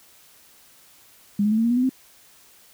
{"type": "tone with pitch steps", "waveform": "sine", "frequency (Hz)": [203.6, 210.9, 218.5, 226.3, 234.4, 242.8, 251.5, 260.6], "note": ["G#3", "G#3", "A3", "A3", "A#3", "B3", "B3", "C4"], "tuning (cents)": [-34, 27, -12, 49, 10, -29, 32, -7], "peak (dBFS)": -17, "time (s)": [1.39, 1.894], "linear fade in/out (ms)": 5, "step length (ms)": 63, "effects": ["white hiss -53 dBFS RMS until 2.73 s"]}